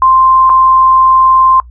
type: tone with dropouts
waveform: sine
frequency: 1046.5 Hz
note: C6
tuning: in tune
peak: -4 dBFS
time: 0.02-1.6 s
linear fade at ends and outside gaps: 1 ms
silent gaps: 0.495-0.499 s
effects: noise-tail reverb RT60 0.1 s tail -21 dB re dry + added 60 Hz sine -31 dBFS peak until 1.7 s